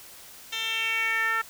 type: tone with band-pass filter sweep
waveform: 10% pulse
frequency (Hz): 450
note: A4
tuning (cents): +39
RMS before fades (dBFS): -27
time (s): 0.52-1.42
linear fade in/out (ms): 10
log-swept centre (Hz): 3800 to 1500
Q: 3.8
effects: white hiss -47 dBFS RMS until 1.49 s